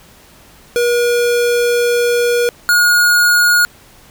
square tone pair in turn, 480 / 1438.4 Hz, B4 / F#6, -49 / -49 cents, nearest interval octave + perfect fifth, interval 1900 cents, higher second, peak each -12 / -9 dBFS, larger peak second, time 0.76-2.49 / 2.69-3.65 s, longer first, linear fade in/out 0 ms, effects pink hiss -44 dBFS RMS until 4.1 s

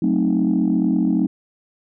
sine chord, F# diminished seventh, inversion none, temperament equal with one note detuned, 185 / 220 / 262.5 / 311.1 Hz, F#3 / A3 / C4 / Eb4, 0 / 0 / +6 / 0 cents, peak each -20 dBFS, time 0.02-1.27 s, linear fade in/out 5 ms, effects tanh soft clip ceiling -9 dBFS

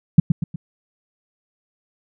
sine tone with echo, 162.7 Hz, E3, 22 cents flat, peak -3 dBFS, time 0.18-0.2 s, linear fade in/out 5 ms, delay 120 ms, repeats 3, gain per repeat -7 dB, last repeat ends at 0.56 s, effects none

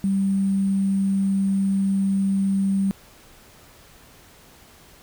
sine tone with sample-and-hold, 194.9 Hz, G3, 10 cents flat, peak -18 dBFS, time 0.04-2.91 s, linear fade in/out 0 ms, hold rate 8820 Hz, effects pink hiss -50 dBFS RMS until 5.02 s

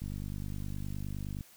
click train, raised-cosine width 5 ms, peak -27 dBFS, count 70, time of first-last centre 0.02-1.408 s, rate 49.7 Hz, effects white hiss -58 dBFS RMS until 1.56 s

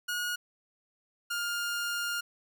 sawtooth tone pair in turn, 1444 / 1410.2 Hz, F#6 / F6, -43 / +16 cents, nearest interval unison, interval 41 cents, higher first, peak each -27 dBFS, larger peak neither, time 0.08-0.36 / 1.3-2.21 s, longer second, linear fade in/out 10 ms, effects none

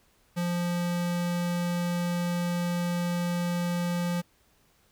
square tone, 174.61 Hz, F3, in tune, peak -27 dBFS, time 0.36-4.22 s, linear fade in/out 20 ms, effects pink hiss -65 dBFS RMS until 4.91 s

